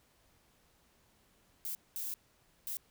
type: noise bursts at uneven times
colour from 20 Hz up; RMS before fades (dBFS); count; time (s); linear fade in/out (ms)
violet; -39; 3; 1.65-1.75 / 1.96-2.14 / 2.67-2.77; 0
effects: pink hiss -69 dBFS RMS until 2.9 s